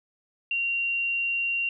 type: tone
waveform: sine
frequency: 2760 Hz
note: F7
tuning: 21 cents flat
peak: -24 dBFS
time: 0.51-1.69 s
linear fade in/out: 2 ms
effects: none